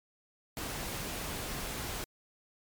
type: noise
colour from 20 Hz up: pink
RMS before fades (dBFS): -38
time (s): 0.57-2.04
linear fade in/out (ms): 0
effects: MP3 96 kbps